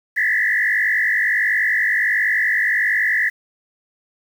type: tone with frequency modulation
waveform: sine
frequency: 1856 Hz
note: A#6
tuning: 8 cents flat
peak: -15 dBFS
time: 0.16-3.3 s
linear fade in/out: 20 ms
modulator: 50.7 Hz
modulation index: 3.2
effects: 7-bit